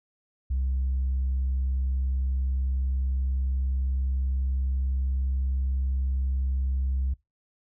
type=tone with pitch glide; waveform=sine; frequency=65.41 to 66.02 Hz; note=C2 to C2; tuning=0 to +16 cents; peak=-22 dBFS; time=0.5-7.14 s; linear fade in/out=10 ms; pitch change=+16 cents; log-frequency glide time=1.06-5.61 s; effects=noise-tail reverb RT60 0.2 s tail -23 dB re dry + tanh soft clip ceiling -21 dBFS